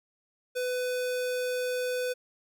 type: tone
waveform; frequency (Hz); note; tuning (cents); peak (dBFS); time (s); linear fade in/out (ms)
square; 500; B4; +21; -29; 0.55-2.14; 20
effects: none